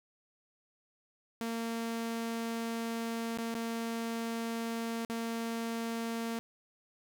sawtooth tone with dropouts, 229.4 Hz, A#3, 28 cents flat, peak -30 dBFS, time 1.41-6.39 s, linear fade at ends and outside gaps 0 ms, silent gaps 3.374-3.386 / 3.543-3.551 / 5.049-5.098 s, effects none

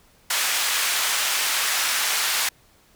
pink band-pass noise, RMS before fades -23 dBFS, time 0.3-2.49 s, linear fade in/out 5 ms, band 1400 to 14000 Hz, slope 12 dB/octave, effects pink hiss -57 dBFS RMS until 2.95 s

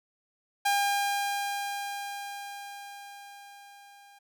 sawtooth tone with level ramp, 805 Hz, G5, 46 cents sharp, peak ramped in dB -19 to -49 dBFS, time 0.65-4.19 s, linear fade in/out 10 ms, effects none

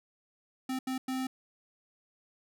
square tone bursts at uneven times, 260.2 Hz, C4, 9 cents flat, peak -32 dBFS, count 3, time 0.69-0.79 / 0.87-0.98 / 1.08-1.27 s, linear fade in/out 5 ms, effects none

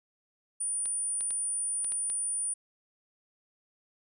sine tone, 9397 Hz, D9, in tune, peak -29 dBFS, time 0.6-2.54 s, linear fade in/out 10 ms
clicks, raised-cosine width 0.2 ms, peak -29 dBFS, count 6, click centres 0.857 / 1.208 / 1.307 / 1.846 / 1.921 / 2.1 s
effects none

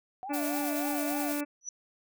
sine tone with vibrato, 727 Hz, F#5, 31 cents flat, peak -36 dBFS, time 0.23-1.32 s, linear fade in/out 0 ms, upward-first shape triangle, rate 3.4 Hz, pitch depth 290 cents each way
harmonic tone, 291 Hz, D4, 16 cents flat, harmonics 1 / 2 / 3 / 4 / 5 / 6 / 7 / 8 / 9, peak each -31 / -38 / -45 / -47 / -45 / -49 / -52 / -47 / -49 dBFS, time 0.29-1.45 s, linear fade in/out 20 ms
blue noise with tremolo, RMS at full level -36 dBFS, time 0.33-1.41 s, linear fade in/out 10 ms, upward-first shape triangle, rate 9.4 Hz, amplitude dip 35%
sine tone with exponential growth, 5920 Hz, F#8, in tune, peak -30 dBFS, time 1.61-1.69 s, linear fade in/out 2 ms, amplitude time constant 16 ms
effects none

